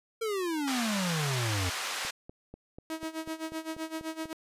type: exponential sweep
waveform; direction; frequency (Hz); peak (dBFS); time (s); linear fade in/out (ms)
square; down; 462.5 to 87.3; -30; 0.21-1.7; 10
type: band-pass noise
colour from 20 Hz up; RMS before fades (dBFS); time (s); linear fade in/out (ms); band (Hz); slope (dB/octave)
pink; -35; 0.67-2.11; 10; 970 to 7800; 12
type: click train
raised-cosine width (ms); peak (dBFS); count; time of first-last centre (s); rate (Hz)
2; -31; 10; 2.05-4.256; 4.08
type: tone with tremolo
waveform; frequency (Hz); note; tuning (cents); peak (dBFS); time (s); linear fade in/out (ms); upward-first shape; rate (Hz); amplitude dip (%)
sawtooth; 319.7; D#4; +47; -28; 2.9-4.33; 0; sine; 7.8; 85
effects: resampled to 32000 Hz